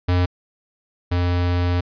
square tone pair in turn, 89.4 / 88.42 Hz, F2 / F2, +41 / +22 cents, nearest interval unison, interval 19 cents, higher first, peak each -16 / -18 dBFS, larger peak first, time 0.08-0.26 / 1.11-1.81 s, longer second, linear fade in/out 10 ms, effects resampled to 11025 Hz

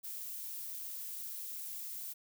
violet noise, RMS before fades -43 dBFS, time 0.03-2.14 s, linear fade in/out 20 ms, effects none

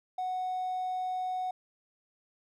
triangle tone with hard clipping, 739 Hz, F#5, 2 cents flat, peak -31 dBFS, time 0.18-1.51 s, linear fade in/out 5 ms, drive 4 dB, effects none

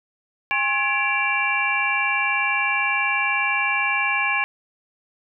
sine tone cluster, 814 / 1075 / 1686 / 2338 / 2752 Hz, G#5 / C6 / G#6 / D7 / F7, -35 / +47 / +26 / -8 / -26 cents, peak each -28 / -27 / -26 / -22 / -27 dBFS, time 0.51-4.44 s, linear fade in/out 0 ms, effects none

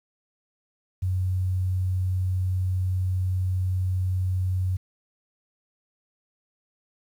sine tone, 92.5 Hz, F#2, in tune, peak -22 dBFS, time 1.02-4.77 s, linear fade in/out 10 ms, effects 9-bit

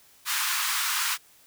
pink high-pass noise, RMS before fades -27 dBFS, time 0.25-1.18 s, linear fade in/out 50 ms, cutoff 1000 Hz, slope 48 dB/octave, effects white hiss -57 dBFS RMS until 1.46 s

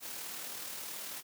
white noise with amplitude modulation, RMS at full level -41 dBFS, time 0-1.23 s, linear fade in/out 50 ms, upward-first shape sine, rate 38.6 Hz, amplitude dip 30%, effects high-pass 150 Hz 12 dB/octave

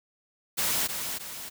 white noise with echo, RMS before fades -27 dBFS, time 0.57-0.88 s, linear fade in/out 20 ms, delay 310 ms, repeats 2, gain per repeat -6 dB, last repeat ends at 1.5 s, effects none

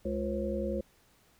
harmonic tone with a mistuned harmonic, 70 Hz, C#2, 18 cents sharp, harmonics 1 / 3 / 5 / 7 / 8, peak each -38 / -35 / -37 / -40 / -35 dBFS, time 0.05-0.81 s, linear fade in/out 5 ms, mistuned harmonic 8, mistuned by -61 cents, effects pink hiss -65 dBFS RMS until 1.39 s

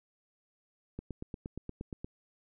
click train, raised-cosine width 3 ms, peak -26 dBFS, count 10, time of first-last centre 0.99-2.045 s, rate 8.53 Hz, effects none

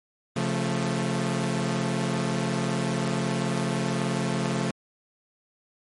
sawtooth chord, Db augmented, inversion none, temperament equal with one note detuned, 136.05 / 174.61 / 220 Hz, Db3 / F3 / A3, -32 / 0 / 0 cents, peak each -25 dBFS, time 0.36-4.71 s, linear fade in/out 5 ms, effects MP3 48 kbps

